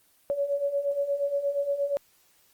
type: beating tone pair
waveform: sine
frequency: 559 / 567.5 Hz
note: C#5 / C#5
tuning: +14 / +41 cents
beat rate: 8.5 Hz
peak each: -31 / -26 dBFS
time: 0.3-1.97 s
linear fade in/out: 0 ms
effects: white hiss -63 dBFS RMS until 2.53 s + Opus 24 kbps